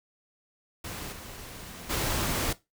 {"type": "noise with level steps", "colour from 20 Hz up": "pink", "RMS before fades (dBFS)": [-38, -43, -29], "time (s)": [0.84, 2.53], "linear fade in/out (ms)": 5, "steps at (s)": [1.11, 1.89], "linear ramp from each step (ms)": 20, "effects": ["noise-tail reverb RT60 0.2 s tail -17 dB re dry"]}